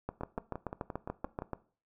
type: two click trains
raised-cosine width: 1 ms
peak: -21 / -24 dBFS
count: 11 / 8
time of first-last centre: 0.09-1.533 / 0.21-1.421 s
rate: 6.93 / 5.78 Hz
effects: noise-tail reverb RT60 0.4 s tail -18 dB re dry